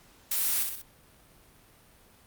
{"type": "noise with echo", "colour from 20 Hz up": "blue", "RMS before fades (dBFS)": -28, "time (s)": [0.31, 0.63], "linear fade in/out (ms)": 5, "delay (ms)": 63, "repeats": 3, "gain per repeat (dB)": -5, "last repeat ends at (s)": 0.819, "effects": ["pink hiss -58 dBFS RMS until 2.26 s", "Opus 48 kbps"]}